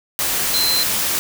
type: tone in noise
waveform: sine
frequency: 4093 Hz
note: C8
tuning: 39 cents flat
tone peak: -17 dBFS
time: 0.54-0.83 s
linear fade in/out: 0 ms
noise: white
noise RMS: -20 dBFS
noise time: 0.19-1.19 s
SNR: 0 dB
effects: none